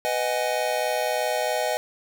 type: chord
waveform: square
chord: G# minor seventh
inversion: first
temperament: just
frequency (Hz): 498.4 / 623 / 747.5 / 830.6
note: B4 / D#5 / F#5 / G#5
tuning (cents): +16 / +2 / +17 / 0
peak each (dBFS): -30 / -27 / -31 / -31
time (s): 0.05-1.77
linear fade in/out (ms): 0
effects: none